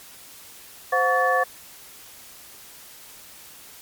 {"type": "tone cluster", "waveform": "sine", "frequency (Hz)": [519, 724, 1130, 1747], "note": ["C5", "F#5", "C#6", "A6"], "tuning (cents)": [-14, -38, 33, -13], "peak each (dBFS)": -23, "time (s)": [0.92, 1.44], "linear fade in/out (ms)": 10, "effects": ["white hiss -45 dBFS RMS until 3.81 s", "MP3 96 kbps"]}